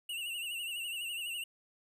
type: tone with vibrato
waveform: square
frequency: 2800 Hz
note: F7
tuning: 4 cents sharp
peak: -37 dBFS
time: 0.09-1.44 s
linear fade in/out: 5 ms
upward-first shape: sine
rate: 12 Hz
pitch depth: 78 cents each way
effects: none